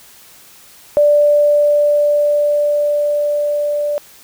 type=tone with level ramp; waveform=sine; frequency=587.3 Hz; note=D5; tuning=in tune; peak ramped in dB=-7 to -15 dBFS; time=0.97-3.98 s; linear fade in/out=0 ms; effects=white hiss -43 dBFS RMS until 4.23 s